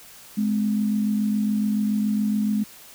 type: tone pair together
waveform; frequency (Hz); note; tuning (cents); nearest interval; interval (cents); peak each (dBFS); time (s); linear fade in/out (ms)
sine; 210.4 / 257.5; G#3 / C4; +23 / -28; minor third; 349; -20 / -29; 0.37-2.64; 10
effects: white hiss -46 dBFS RMS until 2.94 s